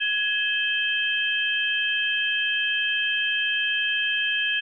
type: tone cluster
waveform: sine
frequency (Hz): 1673 / 2594 / 3143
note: G#6 / E7 / G7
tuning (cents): +12 / -28 / +4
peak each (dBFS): -26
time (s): 0-4.61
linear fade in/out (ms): 20
effects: none